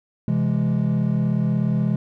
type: chord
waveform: triangle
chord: C augmented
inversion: none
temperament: equal with one note detuned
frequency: 130.81 / 167.4 / 207.7 Hz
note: C3 / E3 / G#3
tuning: 0 / +27 / 0 cents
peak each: -20 dBFS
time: 0.28-1.96 s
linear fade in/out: 2 ms
effects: tanh soft clip ceiling -9 dBFS